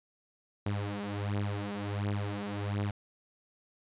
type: beating tone pair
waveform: sawtooth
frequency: 101.2 / 102.6 Hz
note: G#2 / G#2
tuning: -44 / -21 cents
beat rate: 1.4 Hz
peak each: -31 dBFS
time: 0.66-2.91 s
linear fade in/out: 5 ms
effects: resampled to 8000 Hz